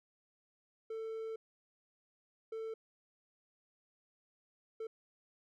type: tone bursts at uneven times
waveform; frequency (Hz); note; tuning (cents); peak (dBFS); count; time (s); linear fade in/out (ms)
triangle; 445.4; A4; +21; -37; 3; 0.9-1.36 / 2.52-2.74 / 4.8-4.87; 5
effects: none